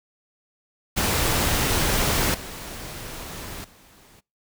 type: noise with level steps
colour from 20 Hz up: pink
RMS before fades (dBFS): -22 / -36 / -52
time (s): 0.96-4.21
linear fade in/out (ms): 20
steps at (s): 2.34 / 3.64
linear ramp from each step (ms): 5
effects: noise-tail reverb RT60 0.3 s tail -26 dB re dry